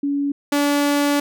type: tone pair in turn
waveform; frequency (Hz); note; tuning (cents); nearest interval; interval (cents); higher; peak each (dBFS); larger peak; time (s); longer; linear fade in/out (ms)
sine / sawtooth; 283.3 / 287.8; C#4 / D4; +38 / -35; unison; 27; second; -18 / -12; second; 0.03-0.32 / 0.52-1.2; second; 5
effects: none